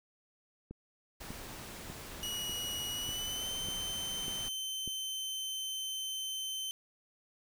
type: click train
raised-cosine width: 3 ms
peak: -31 dBFS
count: 8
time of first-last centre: 0.71-4.877 s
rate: 1.68 Hz
type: noise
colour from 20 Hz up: pink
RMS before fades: -46 dBFS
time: 1.2-4.49 s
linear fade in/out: 10 ms
type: tone with pitch glide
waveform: sawtooth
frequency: 2914 to 3085 Hz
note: F#7 to G7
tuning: -27 to -28 cents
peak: -33 dBFS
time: 2.23-6.71 s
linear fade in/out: 0 ms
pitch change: +99 cents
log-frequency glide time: 2.95-3.5 s
effects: none